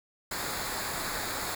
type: noise with comb filter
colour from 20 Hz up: pink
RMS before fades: -34 dBFS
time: 0.31-1.55 s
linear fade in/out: 5 ms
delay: 0.34 ms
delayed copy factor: -0.65
effects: none